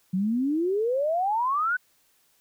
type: exponential sweep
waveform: sine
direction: up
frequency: 179 to 1524 Hz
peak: -22 dBFS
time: 0.13-1.77 s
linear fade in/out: 10 ms
effects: white hiss -65 dBFS RMS until 2.4 s